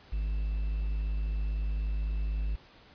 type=tone with quantisation; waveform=triangle; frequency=51.91 Hz; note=G#1; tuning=in tune; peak=-26 dBFS; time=0.12-2.56 s; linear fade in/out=10 ms; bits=9; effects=pink hiss -56 dBFS RMS until 2.94 s + resampled to 11025 Hz